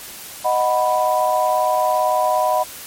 sine chord, B major, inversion first, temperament equal, 622.3 / 740 / 987.8 Hz, D#5 / F#5 / B5, 0 / 0 / 0 cents, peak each -19 dBFS, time 0.44-2.64 s, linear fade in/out 20 ms, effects white hiss -35 dBFS RMS until 2.86 s + MP3 64 kbps

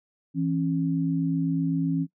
sine tone pair together, 164.81 / 272.7 Hz, E3 / C#4, 0 / -28 cents, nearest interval major sixth, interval 872 cents, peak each -25 dBFS, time 0.34-2.07 s, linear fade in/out 50 ms, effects noise-tail reverb RT60 0.1 s tail -19 dB re dry

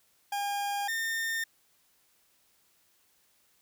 40% pulse tone pair in turn, 809 / 1816.1 Hz, G#5 / A#6, -46 / -46 cents, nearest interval octave + major second, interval 1400 cents, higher second, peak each -29 / -29 dBFS, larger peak neither, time 0.32-0.88 / 0.88-1.44 s, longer neither, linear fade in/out 5 ms, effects white hiss -68 dBFS RMS until 3.61 s

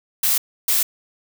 blue noise bursts at uneven times, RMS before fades -18 dBFS, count 2, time 0.23-0.38 / 0.68-0.83 s, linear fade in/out 5 ms, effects none

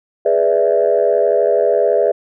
sine chord, E dominant seventh, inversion first, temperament equal, 415.3 / 493.9 / 587.3 / 659.3 Hz, G#4 / B4 / D5 / E5, 0 / 0 / 0 / 0 cents, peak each -16 dBFS, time 0.25-2.12 s, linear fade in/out 10 ms, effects tanh soft clip ceiling -3 dBFS

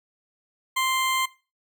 20% pulse tone, 1046.5 Hz, C6, in tune, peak -17 dBFS, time 0.76-1.26 s, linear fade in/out 10 ms, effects noise-tail reverb RT60 0.3 s tail -18 dB re dry

